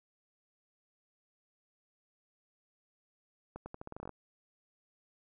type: accelerating click train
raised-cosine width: 1 ms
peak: -29 dBFS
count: 12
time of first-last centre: 3.56-4.093 s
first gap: 100 ms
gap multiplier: 0.84
effects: none